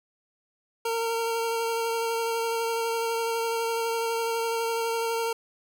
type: tone with vibrato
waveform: 25% pulse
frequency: 458.4 Hz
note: A#4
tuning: 29 cents flat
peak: -22 dBFS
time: 0.85-5.33 s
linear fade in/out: 5 ms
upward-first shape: sine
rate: 12 Hz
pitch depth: 14 cents each way
effects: none